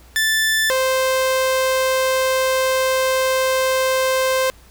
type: tone pair in turn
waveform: sawtooth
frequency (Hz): 1760 / 522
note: A6 / C5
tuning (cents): 0 / -4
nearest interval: octave + major sixth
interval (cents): 2104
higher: first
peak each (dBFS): -12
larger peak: neither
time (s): 0.16-0.7 / 0.7-4.5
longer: second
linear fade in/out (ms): 0
effects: added 60 Hz sine -46 dBFS peak until 4.7 s + pink hiss -50 dBFS RMS until 4.7 s